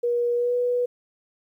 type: tone with pitch glide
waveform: sine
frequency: 479.3 to 489.9 Hz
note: A#4 to B4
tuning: +48 to -14 cents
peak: -20 dBFS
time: 0.03-0.86 s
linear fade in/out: 10 ms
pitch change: +38 cents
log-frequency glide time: 0.35-0.54 s
effects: 10-bit